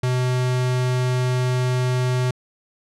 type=tone; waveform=square; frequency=126.3 Hz; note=B2; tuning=39 cents sharp; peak=-19 dBFS; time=0.03-2.31 s; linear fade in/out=5 ms; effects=low-pass 9000 Hz 12 dB/octave